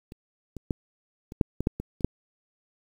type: clicks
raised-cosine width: 3 ms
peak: -29 / -24 / -13 / -26 / -7 / -15 / -9 / -19 / -28 / -7 dBFS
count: 10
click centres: 0.121 / 0.567 / 0.708 / 1.321 / 1.412 / 1.606 / 1.671 / 1.8 / 2.008 / 2.046 s
effects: 8-bit